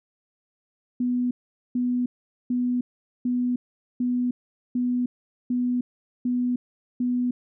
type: tone bursts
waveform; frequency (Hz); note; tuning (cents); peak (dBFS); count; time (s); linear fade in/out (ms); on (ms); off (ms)
sine; 246.9; B3; 0; -21; 9; 1-7.31; 5; 310; 440
effects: none